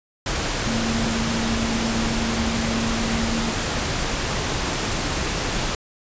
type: tone in noise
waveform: sine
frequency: 227.4 Hz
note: A#3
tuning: 43 cents flat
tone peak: -24 dBFS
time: 0.67-3.51 s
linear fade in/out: 2 ms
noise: pink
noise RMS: -24 dBFS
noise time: 0.26-5.75 s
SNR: -3 dB
effects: resampled to 16000 Hz